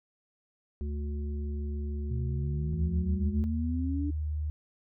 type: harmonic tone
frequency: 72.8 Hz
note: D2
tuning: 15 cents flat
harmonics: 1 / 3 / 5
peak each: -31 / -41 / -45 dBFS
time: 0.81-3.44 s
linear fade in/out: 0 ms
type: exponential sweep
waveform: sine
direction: up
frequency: 119.5 to 296.9 Hz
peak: -31 dBFS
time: 2.1-4.11 s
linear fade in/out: 10 ms
type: tone with pitch glide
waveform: sine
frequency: 80 to 75.77 Hz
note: D#2 to D#2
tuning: +49 to -45 cents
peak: -29 dBFS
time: 2.73-4.5 s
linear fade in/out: 0 ms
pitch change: -94 cents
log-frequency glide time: 3.75-4.27 s
effects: none